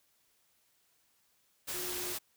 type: tone in noise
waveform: sine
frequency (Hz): 359.7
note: F#4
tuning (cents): -49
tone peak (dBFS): -43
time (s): 1.73-2.15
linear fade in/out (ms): 20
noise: white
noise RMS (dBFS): -38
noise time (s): 1.67-2.19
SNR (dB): -8
effects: white hiss -72 dBFS RMS until 2.36 s